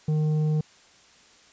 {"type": "tone with tanh clipping", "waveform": "sine", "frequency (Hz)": 153.7, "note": "D#3", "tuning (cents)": -21, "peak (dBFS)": -22, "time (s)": [0.08, 0.61], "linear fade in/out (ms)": 5, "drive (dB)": 7, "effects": ["white hiss -55 dBFS RMS until 1.52 s", "resampled to 16000 Hz"]}